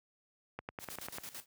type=click train; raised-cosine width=0.5 ms; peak=-25 dBFS; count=7; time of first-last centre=0.59-1.184 s; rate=10.1 Hz
type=noise with tremolo; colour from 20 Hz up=white; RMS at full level=-45 dBFS; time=0.79-1.46 s; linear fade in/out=50 ms; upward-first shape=square; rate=9 Hz; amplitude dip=75%
effects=high-pass 60 Hz 12 dB/octave